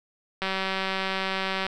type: click train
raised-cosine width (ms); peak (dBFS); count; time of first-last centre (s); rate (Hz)
0.3; -12; 239; 0.42-1.666; 191
effects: none